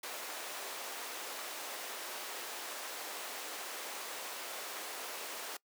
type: high-pass noise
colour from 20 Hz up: pink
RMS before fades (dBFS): -43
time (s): 0.03-5.57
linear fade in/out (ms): 5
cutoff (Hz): 460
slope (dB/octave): 12
effects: noise-tail reverb RT60 0.1 s tail -23 dB re dry + high-pass 300 Hz 12 dB/octave